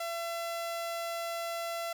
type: tone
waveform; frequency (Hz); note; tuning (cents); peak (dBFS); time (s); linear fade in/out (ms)
sawtooth; 675; E5; +41; -30; 0-1.93; 5
effects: none